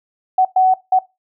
sine tone bursts at uneven times, 749 Hz, F#5, 21 cents sharp, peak -9 dBFS, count 3, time 0.38-0.45 / 0.56-0.74 / 0.92-0.99 s, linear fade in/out 5 ms, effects noise-tail reverb RT60 0.2 s tail -18 dB re dry

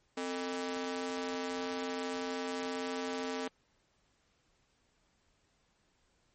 sawtooth ring-modulated tone, 354.8 Hz, F4, 27 cents sharp, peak -28 dBFS, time 0.17-3.48 s, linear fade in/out 5 ms, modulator 93.3 Hz, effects pink hiss -73 dBFS RMS until 6.34 s + MP3 32 kbps

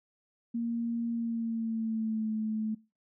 sine tone with pitch glide, 233.1 to 217.5 Hz, A#3 to A3, 0 to -20 cents, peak -29 dBFS, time 0.54-2.75 s, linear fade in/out 10 ms, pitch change -120 cents, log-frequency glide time 1.11-2.31 s, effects noise-tail reverb RT60 0.3 s tail -23 dB re dry

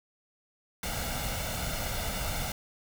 pink noise with comb filter, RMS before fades -33 dBFS, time 0.83-2.52 s, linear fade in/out 2 ms, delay 1.4 ms, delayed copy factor +0.65, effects none

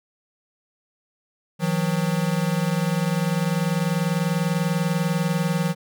square tone pair together, 159.85 / 180 Hz, D#3 / F#3, +47 / -47 cents, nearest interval major second, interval 206 cents, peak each -24 dBFS, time 1.59-5.75 s, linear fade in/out 50 ms, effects none

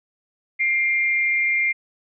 sine tone pair together, 2109 / 2370 Hz, C7 / D7, +13 / +15 cents, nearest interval major second, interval 202 cents, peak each -18 / -26 dBFS, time 0.59-1.73 s, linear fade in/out 20 ms, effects none

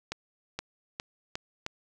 accelerating click train, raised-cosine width 0.2 ms, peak -16 dBFS, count 5, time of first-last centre 0.12-1.664 s, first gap 470 ms, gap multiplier 0.87, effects none

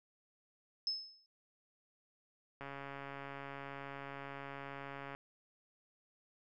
sine tone with exponential decay, 5210 Hz, E8, 21 cents flat, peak -31 dBFS, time 0.87-1.26 s, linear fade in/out 1 ms, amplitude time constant 84 ms
click train, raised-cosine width 0.5 ms, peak -31 dBFS, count 354, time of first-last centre 2.61-5.15 s, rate 139 Hz
effects none

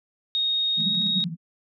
sine tone with pitch glide, 3729 to 3764 Hz, A#7 to A#7, 0 to +16 cents, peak -21 dBFS, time 0.35-1.24 s, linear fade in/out 0 ms, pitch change +16 cents, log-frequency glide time 0.76-0.85 s
white band-pass noise, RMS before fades -31 dBFS, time 0.76-1.37 s, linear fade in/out 50 ms, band 160 to 210 Hz, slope 96 dB/octave
clicks, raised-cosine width 0.2 ms, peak -30 dBFS, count 5, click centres 0.805 / 0.949 / 1.019 / 1.067 / 1.204 s
effects none

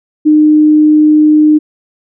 sine tone, 304.6 Hz, D#4, 37 cents flat, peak -3 dBFS, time 0.25-1.59 s, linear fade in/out 20 ms, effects none

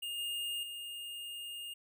square tone with level steps, 2830 Hz, F7, 22 cents sharp, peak -38 / -36 / -42 dBFS, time 0.02-1.74 s, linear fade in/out 10 ms, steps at 0.18 / 0.63 s, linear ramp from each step 2 ms, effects none

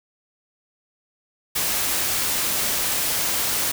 white noise, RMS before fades -23 dBFS, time 1.55-3.72 s, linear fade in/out 10 ms, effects none

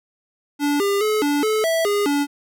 square tone with pitch steps, 289.4 / 400.6 / 428.5 / 289.7 / 432.8 / 656 / 409.5 / 286.7 Hz, D4 / G4 / A4 / D4 / A4 / E5 / G#4 / D4, -25 / +38 / -46 / -24 / -29 / -9 / -24 / -42 cents, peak -18 dBFS, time 0.59-2.27 s, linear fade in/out 50 ms, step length 210 ms, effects none

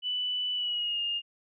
sine tone with pitch glide, 2980 to 2829 Hz, F#7 to F7, +12 to +22 cents, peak -28 dBFS, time 0.02-1.22 s, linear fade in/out 50 ms, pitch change -90 cents, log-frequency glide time 0.53-1.01 s, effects none

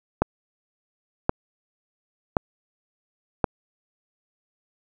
click train, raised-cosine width 1 ms, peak -4 dBFS, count 4, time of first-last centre 0.22-3.442 s, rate 0.931 Hz, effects none

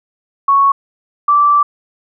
sine tone pair in turn, 1108.7 / 1165.8 Hz, C#6 / D6, 0 / -13 cents, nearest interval minor second, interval 87 cents, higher second, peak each -7 dBFS, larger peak neither, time 0.48-0.72 / 1.28-1.63 s, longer second, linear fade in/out 5 ms, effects none

